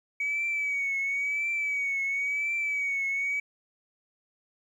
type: tone with vibrato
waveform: sine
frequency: 2265 Hz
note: C#7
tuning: 37 cents sharp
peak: -25 dBFS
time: 0.2-3.4 s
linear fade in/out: 5 ms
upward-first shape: triangle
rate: 0.96 Hz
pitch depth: 66 cents each way
effects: tanh soft clip ceiling -23 dBFS + 10-bit